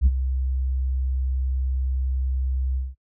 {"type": "tone with ADSR envelope", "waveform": "sine", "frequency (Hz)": 65.1, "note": "C2", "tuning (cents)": -8, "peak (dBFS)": -9, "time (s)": [0.01, 2.95], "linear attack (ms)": 50, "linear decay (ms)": 38, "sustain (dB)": -12, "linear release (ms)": 190, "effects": ["noise-tail reverb RT60 0.1 s tail -23 dB re dry", "tanh soft clip ceiling -11 dBFS"]}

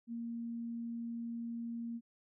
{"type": "tone", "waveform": "sine", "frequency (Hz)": 233.1, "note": "A#3", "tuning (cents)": 0, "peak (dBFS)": -38, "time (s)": [0.07, 2.01], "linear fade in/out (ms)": 50, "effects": []}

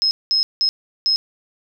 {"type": "tone bursts at uneven times", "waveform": "sine", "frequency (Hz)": 5150, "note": "E8", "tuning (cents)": -41, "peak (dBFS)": -14, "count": 4, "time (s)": [[0.02, 0.11], [0.31, 0.43], [0.61, 0.69], [1.06, 1.16]], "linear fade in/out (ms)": 0, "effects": []}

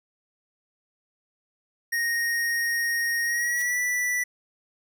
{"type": "tone with pitch glide", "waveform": "square", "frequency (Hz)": [1864.7, 1968.7], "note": ["A#6", "B6"], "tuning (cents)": [0, -6], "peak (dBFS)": -24, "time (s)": [1.92, 4.24], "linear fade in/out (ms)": 10, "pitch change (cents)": 94, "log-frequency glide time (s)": [3.23, 3.79]}
{"type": "noise with exponential growth", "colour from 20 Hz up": "blue", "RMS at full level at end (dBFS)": -35, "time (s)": [3.49, 3.62], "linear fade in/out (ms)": 1, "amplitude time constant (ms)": 28}
{"effects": []}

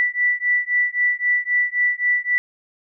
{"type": "beating tone pair", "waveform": "sine", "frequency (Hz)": [1965, 1968.8], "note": ["B6", "B6"], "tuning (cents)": [-9, -6], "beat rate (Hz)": 3.8, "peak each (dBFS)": -20, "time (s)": [0, 2.38], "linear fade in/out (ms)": 0, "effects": []}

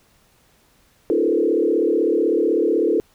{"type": "tone with frequency modulation", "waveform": "sine", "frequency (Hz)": 390.9, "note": "G4", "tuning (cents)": -5, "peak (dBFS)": -15, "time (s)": [1.1, 3], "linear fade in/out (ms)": 0, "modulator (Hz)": 36, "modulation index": 2.5, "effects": ["pink hiss -58 dBFS RMS until 3.14 s"]}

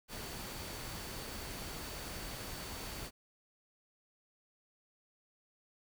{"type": "tone in noise", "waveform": "sine", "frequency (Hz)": 4512, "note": "C#8", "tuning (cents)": 30, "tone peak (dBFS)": -54, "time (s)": [0.08, 3.11], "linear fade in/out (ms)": 50, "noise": "pink", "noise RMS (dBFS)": -44, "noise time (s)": [0.08, 3.11], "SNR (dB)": -13, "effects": []}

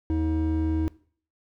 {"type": "tone pair together", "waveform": "triangle", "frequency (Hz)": [79.47, 317.6], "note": ["D#2", "D#4"], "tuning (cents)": [37, 36], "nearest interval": "2 octaves", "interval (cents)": 2399, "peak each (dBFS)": -22, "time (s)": [0.1, 0.88], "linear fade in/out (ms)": 0, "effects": ["noise-tail reverb RT60 0.5 s tail -21 dB re dry", "tanh soft clip ceiling -17 dBFS"]}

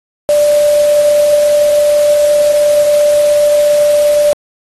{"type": "tone in noise", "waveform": "sine", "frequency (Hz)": 590, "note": "D5", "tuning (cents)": 8, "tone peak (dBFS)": -6, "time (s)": [0.29, 4.33], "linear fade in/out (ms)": 0, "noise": "white", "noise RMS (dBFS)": -24, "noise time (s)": [0.29, 4.33], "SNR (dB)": 15, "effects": ["AAC 32 kbps"]}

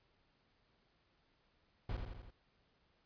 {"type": "noise with echo", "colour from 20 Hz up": "brown", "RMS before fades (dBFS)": -39, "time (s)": [1.89, 1.97], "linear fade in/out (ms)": 5, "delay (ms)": 84, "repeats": 4, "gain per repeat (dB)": -4, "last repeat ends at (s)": 2.306, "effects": ["pink hiss -75 dBFS RMS until 3.05 s", "resampled to 11025 Hz"]}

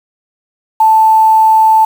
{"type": "tone with quantisation", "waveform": "sine", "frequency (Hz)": 880, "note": "A5", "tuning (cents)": 0, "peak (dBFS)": -4, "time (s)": [0.8, 1.85], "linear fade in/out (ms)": 5, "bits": 5, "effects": []}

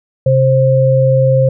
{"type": "tone pair together", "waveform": "sine", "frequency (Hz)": [132, 528], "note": ["C3", "C5"], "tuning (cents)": [16, 16], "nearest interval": "2 octaves", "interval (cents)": 2400, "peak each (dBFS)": -10, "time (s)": [0.26, 1.49], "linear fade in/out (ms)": 5, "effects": []}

